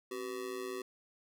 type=tone with amplitude modulation; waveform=square; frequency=379.3 Hz; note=F#4; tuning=43 cents sharp; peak=-35 dBFS; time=0.11-0.82 s; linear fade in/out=5 ms; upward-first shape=sine; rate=115 Hz; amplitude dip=85%; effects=none